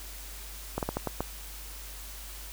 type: slowing click train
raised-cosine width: 1 ms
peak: -15 dBFS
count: 6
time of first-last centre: 0.78-1.206 s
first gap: 48 ms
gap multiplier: 1.29
effects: added 50 Hz sine -43 dBFS peak until 2.52 s + white hiss -45 dBFS RMS until 2.52 s